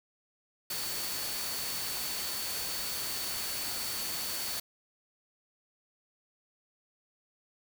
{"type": "tone in noise", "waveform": "sine", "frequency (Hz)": 4470, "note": "C#8", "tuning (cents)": 14, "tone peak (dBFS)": -40, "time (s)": [0.7, 4.6], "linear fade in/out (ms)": 5, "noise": "white", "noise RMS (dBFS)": -36, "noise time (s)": [0.7, 4.6], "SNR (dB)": -7, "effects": []}